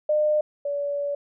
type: tone pair in turn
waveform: sine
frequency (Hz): 605 / 572.4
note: D#5 / D5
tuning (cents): -49 / -45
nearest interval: minor second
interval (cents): 96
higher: first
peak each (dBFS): -18 / -24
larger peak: first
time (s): 0.09-0.41 / 0.65-1.15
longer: second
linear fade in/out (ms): 5
effects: none